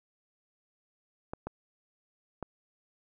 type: clicks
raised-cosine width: 1 ms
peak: -22 dBFS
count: 3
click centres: 1.335 / 1.47 / 2.427 s
effects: none